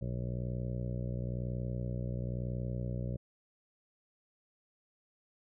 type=harmonic tone; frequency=61 Hz; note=B1; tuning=21 cents flat; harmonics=1 / 2 / 3 / 4 / 5 / 6 / 7 / 8 / 9 / 10; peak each=-40 / -36 / -41 / -52 / -51 / -52 / -53 / -52 / -48 / -57 dBFS; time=0.01-3.17 s; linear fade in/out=10 ms; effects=none